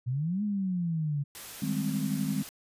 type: exponential two-way sweep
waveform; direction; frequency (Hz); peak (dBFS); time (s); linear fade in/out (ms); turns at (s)
sine; up then down; 117.7 to 212.2 to 139.9; -27; 0.06-1.24; 20; 0.43
type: noise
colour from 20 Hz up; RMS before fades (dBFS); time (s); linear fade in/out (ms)
white; -43; 1.35-2.49; 0
type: chord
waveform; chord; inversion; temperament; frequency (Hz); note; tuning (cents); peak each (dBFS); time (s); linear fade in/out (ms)
sine; Ab major seventh; second; equal; 155.56 / 196 / 207.7 / 261.6; Eb3 / G3 / Ab3 / C4; 0 / 0 / 0 / 0; -33; 1.62-2.43; 5
effects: resampled to 32000 Hz